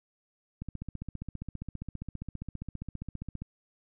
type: click train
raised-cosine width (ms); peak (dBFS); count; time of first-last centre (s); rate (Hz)
5; -25; 43; 0.62-3.42; 15
effects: none